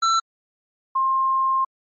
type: tone pair in turn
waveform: square / sine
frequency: 1338 / 1060.7 Hz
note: E6 / C6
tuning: +25 / +23 cents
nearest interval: major third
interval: 402 cents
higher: first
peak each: -17 dBFS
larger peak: neither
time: 0.02-0.2 / 0.95-1.65 s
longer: second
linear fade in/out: 10 ms
effects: low-pass 10000 Hz 12 dB/octave + MP3 32 kbps